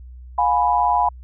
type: chord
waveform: sine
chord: F diminished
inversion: none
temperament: equal with one note detuned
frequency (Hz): 711.1 / 830.6 / 987.8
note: F5 / Ab5 / Cb6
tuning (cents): +31 / 0 / 0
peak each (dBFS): -21 / -19 / -18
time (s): 0.38-1.09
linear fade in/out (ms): 5
effects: added 62 Hz sine -36 dBFS peak until 1.23 s